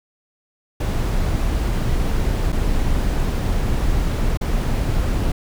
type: noise with dropouts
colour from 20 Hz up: brown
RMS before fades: -19 dBFS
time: 0.8-5.32 s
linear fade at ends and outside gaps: 5 ms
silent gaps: 2.522-2.526 / 4.373-4.411 s
effects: none